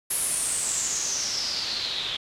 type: noise with low-pass filter sweep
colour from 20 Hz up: white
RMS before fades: -28 dBFS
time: 0.1-2.17 s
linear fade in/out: 10 ms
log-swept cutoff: 11000 to 3400 Hz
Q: 7.1
effects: none